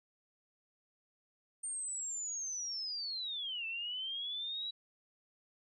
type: linear two-way sweep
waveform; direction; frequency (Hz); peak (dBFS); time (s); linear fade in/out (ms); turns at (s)
sine; down then up; 8820 to 2637 to 3922; -37; 1.63-4.71; 10; 3.66
effects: none